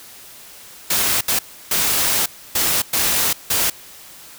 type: noise bursts at uneven times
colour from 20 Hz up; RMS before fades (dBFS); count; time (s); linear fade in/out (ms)
white; -18; 6; 0.9-1.21 / 1.28-1.39 / 1.71-2.26 / 2.55-2.82 / 2.93-3.33 / 3.5-3.7; 5
effects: white hiss -41 dBFS RMS until 4.38 s